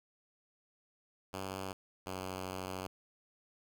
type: tone pair in turn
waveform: 5% pulse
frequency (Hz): 95.4 / 93.44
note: G2 / F#2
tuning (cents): -47 / +18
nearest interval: unison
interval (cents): 35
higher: first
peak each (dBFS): -28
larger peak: neither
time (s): 1.33-1.73 / 2.06-2.87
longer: second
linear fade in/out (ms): 5
effects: none